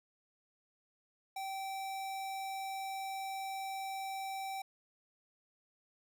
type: tone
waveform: square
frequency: 775 Hz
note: G5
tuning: 20 cents flat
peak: -39 dBFS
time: 1.36-4.62 s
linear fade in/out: 5 ms
effects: none